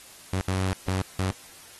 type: tone bursts at uneven times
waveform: sawtooth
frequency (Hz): 94.1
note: F#2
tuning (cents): +30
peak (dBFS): -20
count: 4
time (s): 0.33-0.41 / 0.48-0.73 / 0.88-1.02 / 1.19-1.31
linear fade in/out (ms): 0
effects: white hiss -48 dBFS RMS until 1.79 s + AAC 32 kbps